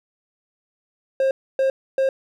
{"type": "tone bursts", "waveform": "triangle", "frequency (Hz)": 534, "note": "C5", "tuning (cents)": 35, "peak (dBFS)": -14, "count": 3, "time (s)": [1.2, 2.09], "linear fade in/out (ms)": 2, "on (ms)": 110, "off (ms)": 280, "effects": []}